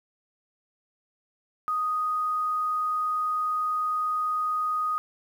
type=tone with quantisation; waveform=sine; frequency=1244.5 Hz; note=D#6; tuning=in tune; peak=-24 dBFS; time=1.68-4.98 s; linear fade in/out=0 ms; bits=9; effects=none